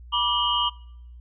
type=tone cluster; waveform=sine; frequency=971 / 1173 / 2891 / 3136 Hz; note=B5 / D6 / F#7 / G7; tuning=-30 / -2 / -41 / 0 cents; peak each=-26 dBFS; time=0.12-0.7 s; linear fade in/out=20 ms; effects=noise-tail reverb RT60 0.8 s tail -25 dB re dry + added 60 Hz sine -41 dBFS peak until 1.2 s